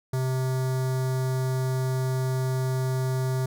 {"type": "tone with notch filter", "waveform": "square", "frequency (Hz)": 130, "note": "C3", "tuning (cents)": -11, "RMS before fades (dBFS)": -26, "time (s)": [0.13, 3.46], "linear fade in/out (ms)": 5, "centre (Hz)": 2700, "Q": 0.94, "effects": []}